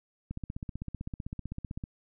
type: click train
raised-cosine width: 5 ms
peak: -24 dBFS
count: 25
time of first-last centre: 0.31-1.839 s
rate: 15.7 Hz
effects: none